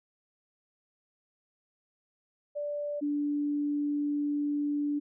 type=tone pair in turn; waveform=sine; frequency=585 / 291.5 Hz; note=D5 / D4; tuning=-7 / -13 cents; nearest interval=octave; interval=1206 cents; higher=first; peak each=-31 / -27 dBFS; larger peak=second; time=2.55-3.01 / 3.01-5 s; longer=second; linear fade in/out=20 ms; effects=none